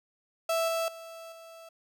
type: tone with level steps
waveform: 35% pulse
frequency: 659.3 Hz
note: E5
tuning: in tune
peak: -24 / -26 / -41 / -45 dBFS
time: 0.49-1.69 s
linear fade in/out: 5 ms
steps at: 0.68 / 0.88 / 1.32 s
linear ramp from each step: 2 ms
effects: none